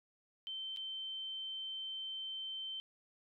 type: tone with dropouts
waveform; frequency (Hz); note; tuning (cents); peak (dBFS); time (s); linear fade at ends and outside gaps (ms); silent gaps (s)
sine; 3100; G7; -20; -40; 0.47-2.8; 0; 0.763-0.771
effects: none